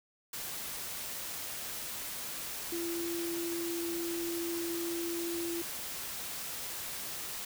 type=tone in noise; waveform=sine; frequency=339.4 Hz; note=F4; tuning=49 cents flat; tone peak=-34 dBFS; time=2.72-5.62 s; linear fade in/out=5 ms; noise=white; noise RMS=-40 dBFS; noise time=0.33-7.45 s; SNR=+3 dB; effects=none